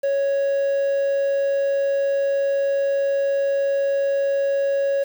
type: tone with quantisation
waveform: triangle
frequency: 554.4 Hz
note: C#5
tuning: in tune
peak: -16 dBFS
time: 0.03-5.04 s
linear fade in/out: 10 ms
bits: 7
effects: none